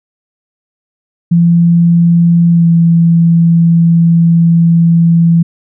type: tone with pitch glide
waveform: sine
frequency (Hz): 170.2 to 167.66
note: F3 to E3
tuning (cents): -44 to +30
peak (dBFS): -4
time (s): 1.31-5.43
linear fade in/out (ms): 10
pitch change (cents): -26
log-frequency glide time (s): 2.51-2.66
effects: none